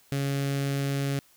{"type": "tone with notch filter", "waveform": "sawtooth", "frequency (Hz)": 139.1, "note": "C#3", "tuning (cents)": 6, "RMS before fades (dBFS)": -28, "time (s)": [0.12, 1.19], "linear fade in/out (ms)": 0, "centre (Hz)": 950, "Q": 1.3, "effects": ["white hiss -60 dBFS RMS until 1.36 s"]}